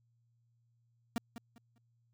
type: tone with echo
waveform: 45% pulse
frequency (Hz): 233.1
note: A#3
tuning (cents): 0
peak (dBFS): -31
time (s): 1.16-1.18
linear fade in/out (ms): 0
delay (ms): 200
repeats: 3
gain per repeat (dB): -12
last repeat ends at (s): 1.78
effects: added 117 Hz sine -70 dBFS peak until 2.13 s

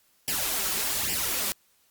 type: noise with flanger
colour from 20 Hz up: white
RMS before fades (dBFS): -28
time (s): 0.28-1.52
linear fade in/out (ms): 0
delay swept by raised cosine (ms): 0.38 to 5.38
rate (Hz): 1.2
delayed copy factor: +0.7
effects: white hiss -65 dBFS RMS until 1.9 s + Opus 48 kbps

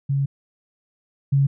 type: tone pair in turn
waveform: sine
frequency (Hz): 138.59 / 138.59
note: C#3 / C#3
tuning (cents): 0 / 0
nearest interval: unison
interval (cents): 0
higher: neither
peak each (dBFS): -18 / -14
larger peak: second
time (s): 0.09-0.26 / 1.32-1.47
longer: first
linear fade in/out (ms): 10
effects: none

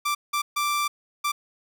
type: tone bursts at uneven times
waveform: sawtooth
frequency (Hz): 1174.7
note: D6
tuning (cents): 0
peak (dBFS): -19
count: 4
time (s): 0.05-0.15 / 0.33-0.42 / 0.56-0.88 / 1.24-1.32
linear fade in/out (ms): 10
effects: none

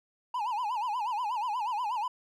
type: tone with vibrato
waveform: triangle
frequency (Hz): 913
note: A#5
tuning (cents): -36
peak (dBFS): -27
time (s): 0.34-2.08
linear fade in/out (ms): 5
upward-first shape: sine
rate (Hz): 8.3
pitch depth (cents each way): 190
effects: none

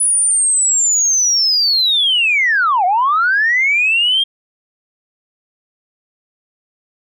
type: linear two-way sweep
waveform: sine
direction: down then up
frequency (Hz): 9956 to 698.5 to 3241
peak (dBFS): -10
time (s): 0-4.24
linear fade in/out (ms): 10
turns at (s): 2.85
effects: tanh soft clip ceiling -6 dBFS

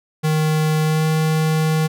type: tone with pitch glide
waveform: square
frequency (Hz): 155.56 to 157.28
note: D#3 to D#3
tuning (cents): 0 to +19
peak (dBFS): -16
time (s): 0.23-1.88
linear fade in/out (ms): 20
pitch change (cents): +19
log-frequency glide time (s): 0.83-1.05
effects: none

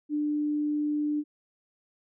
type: tone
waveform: sine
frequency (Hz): 297.4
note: D4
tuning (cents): +22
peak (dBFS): -25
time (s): 0.09-1.24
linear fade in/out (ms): 50
effects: none

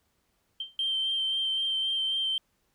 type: tone with exponential decay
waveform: sine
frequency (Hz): 3138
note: G7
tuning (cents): +1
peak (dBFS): -28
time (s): 0.6-0.77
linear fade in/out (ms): 5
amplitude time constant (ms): 36
type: tone with vibrato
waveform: sine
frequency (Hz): 3136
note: G7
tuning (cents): 0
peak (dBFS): -25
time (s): 0.79-2.38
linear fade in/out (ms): 2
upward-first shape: sine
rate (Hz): 3.8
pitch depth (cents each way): 15
effects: tanh soft clip ceiling -21 dBFS + pink hiss -73 dBFS RMS until 2.74 s

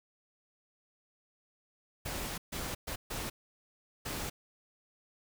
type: noise bursts at uneven times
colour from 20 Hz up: pink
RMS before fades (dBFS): -38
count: 5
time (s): 2.05-2.38 / 2.52-2.75 / 2.87-2.96 / 3.1-3.3 / 4.05-4.3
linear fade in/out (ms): 10
effects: none

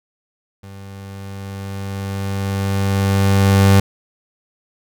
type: tone with level ramp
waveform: 30% pulse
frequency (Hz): 98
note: G2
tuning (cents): 0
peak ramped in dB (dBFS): -32 to -5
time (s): 0.63-3.8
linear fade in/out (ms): 5
effects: none

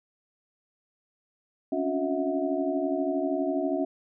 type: tone cluster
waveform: sine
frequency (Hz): 271.9 / 284.3 / 360.8 / 646 / 720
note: C#4 / C#4 / F#4 / E5 / F#5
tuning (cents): -33 / +44 / -44 / -35 / -47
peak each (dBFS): -34 / -29 / -31 / -30 / -37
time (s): 1.72-3.85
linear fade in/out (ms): 5
effects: none

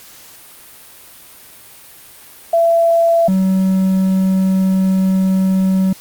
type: tone pair in turn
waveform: sine / triangle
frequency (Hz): 671 / 189.44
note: E5 / F#3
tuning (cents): +31 / +41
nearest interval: octave + minor seventh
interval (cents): 2190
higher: first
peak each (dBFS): -9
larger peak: neither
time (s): 2.53-3.28 / 3.28-5.93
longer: second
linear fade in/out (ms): 5
effects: white hiss -40 dBFS RMS until 6 s + Opus 48 kbps

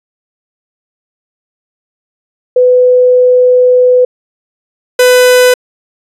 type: tone pair in turn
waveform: sine / 45% pulse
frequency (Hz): 500 / 500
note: B4 / B4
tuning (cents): +21 / +21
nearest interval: unison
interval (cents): 0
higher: neither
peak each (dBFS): -3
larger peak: neither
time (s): 2.56-4.05 / 4.99-5.54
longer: first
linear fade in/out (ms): 5
effects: resampled to 32000 Hz

